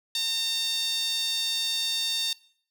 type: tone with high-pass filter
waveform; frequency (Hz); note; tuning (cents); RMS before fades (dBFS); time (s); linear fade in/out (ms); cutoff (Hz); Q
sawtooth; 911; A#5; -40; -28; 0.15-2.33; 2; 3900; 5
effects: noise-tail reverb RT60 0.6 s tail -21 dB re dry